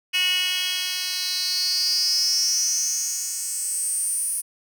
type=tone with high-pass filter sweep; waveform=10% pulse; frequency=365.9 Hz; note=F#4; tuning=19 cents flat; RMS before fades=-24 dBFS; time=0.13-4.42 s; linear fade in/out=20 ms; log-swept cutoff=2800 to 10000 Hz; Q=9.2; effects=none